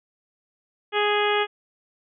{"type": "harmonic tone", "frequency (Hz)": 415.3, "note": "G#4", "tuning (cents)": 0, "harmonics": [1, 2, 3, 4, 5, 6, 7, 8], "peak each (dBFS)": [-23, -26, -28, -29, -30, -31, -31, -32], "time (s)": [0.92, 1.47], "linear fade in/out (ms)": 50, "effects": []}